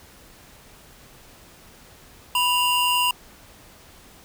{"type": "tone pair together", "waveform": "square", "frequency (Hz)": [987.8, 2794], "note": ["B5", "F7"], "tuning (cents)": [0, 0], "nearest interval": "octave + tritone", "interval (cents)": 1800, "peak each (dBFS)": -22, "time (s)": [2.35, 3.11], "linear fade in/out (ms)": 2, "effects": ["pink hiss -49 dBFS RMS until 4.24 s"]}